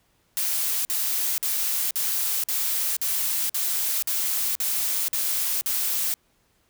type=noise bursts; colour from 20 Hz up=blue; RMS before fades=-25 dBFS; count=11; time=0.37-6.14 s; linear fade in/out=0 ms; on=480 ms; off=49 ms; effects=pink hiss -66 dBFS RMS until 6.69 s